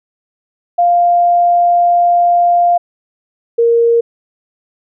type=tone pair in turn; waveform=sine; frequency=698.5 / 466.2 Hz; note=F5 / A#4; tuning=0 / 0 cents; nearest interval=perfect fifth; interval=700 cents; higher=first; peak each=-7 dBFS; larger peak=neither; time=0.78-2.78 / 3.58-4.01 s; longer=first; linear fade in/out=10 ms; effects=none